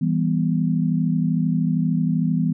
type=chord; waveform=sine; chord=E minor; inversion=none; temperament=just; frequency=164.81 / 197.78 / 247.2 Hz; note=E3 / G3 / B3; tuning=0 / +16 / +2 cents; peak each=-20 / -24 / -23 dBFS; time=0.01-2.53 s; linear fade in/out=10 ms; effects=none